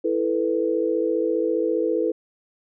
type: chord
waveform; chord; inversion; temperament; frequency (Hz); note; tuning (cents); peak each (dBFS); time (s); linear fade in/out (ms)
sine; E suspended fourth; none; just; 329.6 / 439.5 / 494.4; E4 / A4 / B4; 0 / -2 / +2; -24; 0.04-2.12; 10
effects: none

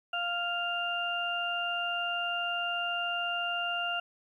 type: harmonic tone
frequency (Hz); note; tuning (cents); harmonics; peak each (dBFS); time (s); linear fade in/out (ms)
698.5; F5; 0; 1 / 2 / 4; -35 / -34 / -33; 0.13-4; 5
effects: 11-bit

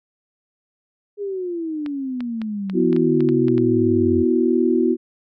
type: exponential sweep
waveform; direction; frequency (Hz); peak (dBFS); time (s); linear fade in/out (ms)
sine; down; 415.3 to 87.8; -23; 1.17-4.25; 50
type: clicks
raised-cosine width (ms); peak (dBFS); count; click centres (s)
0.3; -19; 10; 1.862 / 2.206 / 2.417 / 2.698 / 2.929 / 2.964 / 3.206 / 3.289 / 3.483 / 3.58
type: chord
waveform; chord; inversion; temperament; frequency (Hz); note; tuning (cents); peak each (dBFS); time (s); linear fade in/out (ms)
sine; B suspended fourth; none; equal; 246.9 / 329.6 / 370; B3 / E4 / F#4; 0 / 0 / 0; -19; 2.73-4.97; 50
effects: none

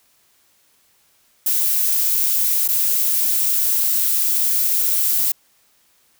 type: noise with dropouts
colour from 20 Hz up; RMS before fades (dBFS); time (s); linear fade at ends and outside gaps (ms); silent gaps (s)
violet; -18; 1.46-5.32; 5; 2.678-2.686
effects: white hiss -59 dBFS RMS until 6.19 s

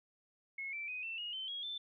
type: tone with pitch steps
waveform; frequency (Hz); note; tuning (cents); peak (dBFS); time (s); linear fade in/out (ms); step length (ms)
sine; 2178 / 2334 / 2502 / 2681 / 2874 / 3080 / 3301 / 3538; C#7 / D7 / D#7 / E7 / F7 / G7 / G#7 / A7; -31 / -11 / +9 / +29 / +49 / -31 / -11 / +9; -39; 0.58-1.78; 5; 150
effects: none

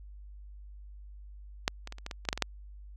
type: clicks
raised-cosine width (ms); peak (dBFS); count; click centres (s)
0.2; -8 / -23 / -24 / -30 / -20 / -20 / -29 / -9 / -12 / -18 / -8; 11; 1.679 / 1.874 / 1.924 / 1.984 / 2.064 / 2.112 / 2.252 / 2.288 / 2.329 / 2.376 / 2.423
effects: added 50 Hz sine -45 dBFS peak until 2.96 s

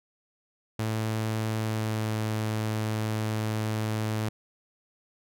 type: tone with pitch glide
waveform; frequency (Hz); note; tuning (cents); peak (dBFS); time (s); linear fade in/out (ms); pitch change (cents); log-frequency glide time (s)
sawtooth; 110 to 108.86; A2 to A2; 0 to -18; -23; 0.79-4.29; 5; -18; 1.56-2.17
effects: none

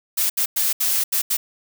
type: noise bursts at uneven times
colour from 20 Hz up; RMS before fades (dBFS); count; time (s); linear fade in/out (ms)
blue; -20; 6; 0.17-0.3 / 0.37-0.46 / 0.56-0.73 / 0.8-1.04 / 1.12-1.22 / 1.3-1.37; 10
effects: none

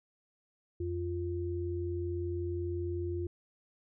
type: tone pair together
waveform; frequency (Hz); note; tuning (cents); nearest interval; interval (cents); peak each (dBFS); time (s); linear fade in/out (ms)
sine; 87.31 / 348.9; F2 / F4; 0 / -2; 2 octaves; 2398; -35 / -35; 0.8-3.27; 5
effects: none

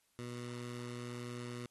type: tone with notch filter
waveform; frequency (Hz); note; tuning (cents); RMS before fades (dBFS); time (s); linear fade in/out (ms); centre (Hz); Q
15% pulse; 121.4; B2; -29; -44; 0.19-1.66; 0; 760; 1.6
effects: white hiss -75 dBFS RMS until 1.7 s + AAC 32 kbps

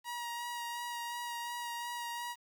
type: tone with vibrato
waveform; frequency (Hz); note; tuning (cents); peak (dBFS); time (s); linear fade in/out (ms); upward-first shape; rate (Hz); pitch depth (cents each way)
sawtooth; 952; A#5; +36; -34; 0.04-2.36; 50; sine; 2.8; 16
effects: 10-bit

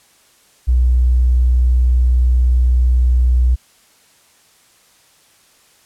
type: tone with tanh clipping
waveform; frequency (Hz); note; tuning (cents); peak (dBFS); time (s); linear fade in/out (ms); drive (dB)
triangle; 61.74; B1; 0; -9; 0.67-3.56; 20; 3
effects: white hiss -52 dBFS RMS until 5.85 s + low-pass 11000 Hz 12 dB/octave

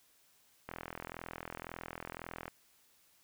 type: click train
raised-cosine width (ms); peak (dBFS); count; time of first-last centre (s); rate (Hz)
0.5; -26; 76; 0.69-2.48; 41.9
effects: white hiss -68 dBFS RMS until 3.23 s

